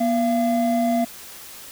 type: tone pair together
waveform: triangle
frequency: 240.8 / 682.1 Hz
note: B3 / F5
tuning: -44 / -41 cents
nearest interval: octave + tritone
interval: 1803 cents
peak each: -18 / -19 dBFS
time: 0-1.05 s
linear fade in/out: 10 ms
effects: white hiss -40 dBFS RMS until 1.71 s